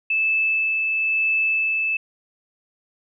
sine tone with tremolo, 2624 Hz, E7, 9 cents flat, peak -17 dBFS, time 0.1-1.97 s, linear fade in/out 5 ms, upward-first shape sine, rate 1 Hz, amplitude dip 25%, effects none

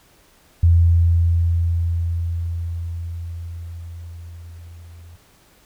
sine tone with level ramp, 84.7 Hz, E2, 48 cents sharp, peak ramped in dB -9 to -39 dBFS, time 0.63-5.16 s, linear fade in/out 5 ms, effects pink hiss -54 dBFS RMS until 5.65 s

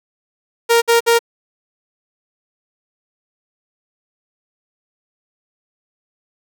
sawtooth tone bursts, 466.2 Hz, A#4, in tune, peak -6 dBFS, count 3, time 0.69-1.192 s, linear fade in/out 20 ms, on 130 ms, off 56 ms, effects none

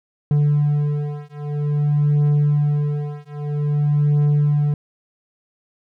triangle beating tone pair, 146.6 / 147.11 Hz, D3 / D3, -3 / +3 cents, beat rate 0.51 Hz, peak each -17 dBFS, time 0.31-4.74 s, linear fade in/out 2 ms, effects none

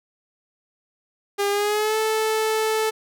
sawtooth tone with pitch glide, 403.7 to 437.7 Hz, G#4 to A4, -49 to -9 cents, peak -16 dBFS, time 1.38-2.91 s, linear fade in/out 20 ms, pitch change +140 cents, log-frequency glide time 1.5-1.97 s, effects none

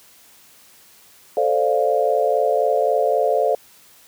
sine chord, D minor seventh, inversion second, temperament equal, 440 / 523.3 / 587.3 / 698.5 Hz, A4 / C5 / D5 / F5, 0 / 0 / 0 / 0 cents, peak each -21 dBFS, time 1.37-3.55 s, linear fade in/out 2 ms, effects white hiss -50 dBFS RMS until 4.07 s + high-pass 60 Hz 12 dB/octave

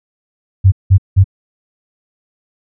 sine tone bursts, 96 Hz, G2, 36 cents flat, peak -3 dBFS, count 3, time 0.64-1.243 s, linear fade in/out 20 ms, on 81 ms, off 180 ms, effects none

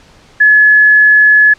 sine tone, 1706 Hz, G#6, 46 cents sharp, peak -3 dBFS, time 0.4-1.54 s, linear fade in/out 10 ms, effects pink hiss -43 dBFS RMS until 1.58 s + low-pass 6000 Hz 12 dB/octave

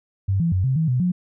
sine tone with pitch steps, 97.3 / 167.6 / 92.8 / 131.7 / 160.5 / 125.8 / 179.4 Hz, G2 / E3 / F#2 / C3 / E3 / B2 / F3, -12 / +29 / +6 / +12 / -46 / +32 / +47 cents, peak -17 dBFS, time 0.28-1.12 s, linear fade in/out 10 ms, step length 120 ms, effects none

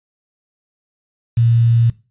sine tone with quantisation, 116.54 Hz, A#2, in tune, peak -10 dBFS, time 1.37-1.9 s, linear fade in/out 5 ms, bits 6, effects noise-tail reverb RT60 0.3 s tail -19 dB re dry + resampled to 8000 Hz

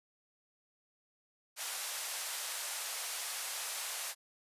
white band-pass noise, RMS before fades -40 dBFS, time 1.56-4.15 s, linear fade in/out 50 ms, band 580 to 12000 Hz, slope 24 dB/octave, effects resampled to 32000 Hz

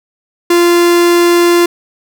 45% pulse tone, 346.5 Hz, F4, 14 cents flat, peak -6 dBFS, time 0.5-1.66 s, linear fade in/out 5 ms, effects none

